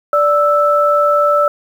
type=tone pair together; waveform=sine; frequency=585.5 / 1318.5 Hz; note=D5 / E6; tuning=-5 / 0 cents; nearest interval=octave + major second; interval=1405 cents; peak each=-12 dBFS; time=0.13-1.48 s; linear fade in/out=2 ms; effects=7-bit